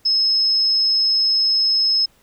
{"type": "tone", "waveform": "sine", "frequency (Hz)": 5180, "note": "E8", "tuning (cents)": -31, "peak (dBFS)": -14, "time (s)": [0.05, 2.06], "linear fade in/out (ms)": 10, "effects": ["pink hiss -57 dBFS RMS until 2.22 s"]}